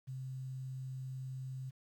sine tone with quantisation, 130.81 Hz, C3, in tune, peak -40 dBFS, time 0.07-1.71 s, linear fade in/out 20 ms, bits 11, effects none

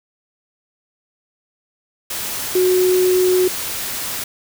sine tone in noise, 367.1 Hz, F#4, 14 cents flat, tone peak -12 dBFS, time 2.55-3.48 s, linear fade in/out 5 ms, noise white, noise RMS -25 dBFS, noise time 2.1-4.24 s, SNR +10 dB, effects none

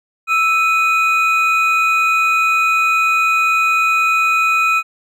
triangle tone pair together, 1318.5 / 2489 Hz, E6 / D#7, 0 / 0 cents, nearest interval major seventh, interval 1100 cents, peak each -13 dBFS, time 0.27-4.83 s, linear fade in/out 50 ms, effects none

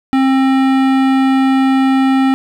sine tone with hard clipping, 266 Hz, C4, 29 cents sharp, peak -11 dBFS, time 0.13-2.34 s, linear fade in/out 0 ms, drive 17 dB, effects none

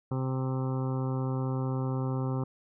harmonic tone, 130.81 Hz, C3, in tune, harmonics 1 / 2 / 3 / 4 / 6 / 7 / 8 / 9 / 10, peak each -29 / -35 / -39 / -41 / -45 / -46 / -47 / -48 / -49 dBFS, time 0.11-2.44 s, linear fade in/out 5 ms, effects none

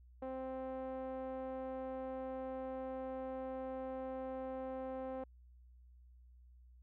5% pulse tone with low-pass filter, 261.6 Hz, C4, in tune, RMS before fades -43 dBFS, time 0.22-5.24 s, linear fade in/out 5 ms, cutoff 580 Hz, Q 1.9, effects added 61 Hz sine -58 dBFS peak until 6.82 s

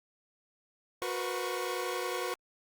sawtooth tone cluster, 364.5 / 474.2 / 505 / 1105 Hz, F#4 / A#4 / B4 / C#6, -26 / +30 / +39 / -6 cents, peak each -33 / -35 / -34 / -36 dBFS, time 1.02-2.34 s, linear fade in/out 0 ms, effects Opus 48 kbps

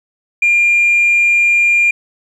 sine tone, 2400 Hz, D7, 37 cents sharp, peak -7 dBFS, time 0.42-1.91 s, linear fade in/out 5 ms, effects tanh soft clip ceiling -5 dBFS + 8-bit

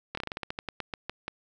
slowing click train, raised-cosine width 0.3 ms, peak -17 dBFS, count 15, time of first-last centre 0.15-1.28 s, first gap 24 ms, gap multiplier 1.17, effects none

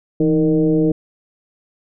sine tone with frequency modulation, 314.5 Hz, D#4, 19 cents sharp, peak -12 dBFS, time 0.2-0.92 s, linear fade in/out 5 ms, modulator 149 Hz, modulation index 1.1, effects none

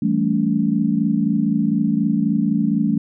sine chord, A dominant seventh, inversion second, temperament equal with one note detuned, 164.81 / 196 / 220 / 283 Hz, E3 / G3 / A3 / C#4, 0 / 0 / 0 / +36 cents, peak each -24 / -21 / -19 / -22 dBFS, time 0.02-2.98 s, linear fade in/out 5 ms, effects none

